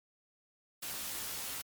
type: noise with comb filter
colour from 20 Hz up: white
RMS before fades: -40 dBFS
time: 0.82-1.62 s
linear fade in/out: 10 ms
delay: 15 ms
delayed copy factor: +0.55
effects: MP3 96 kbps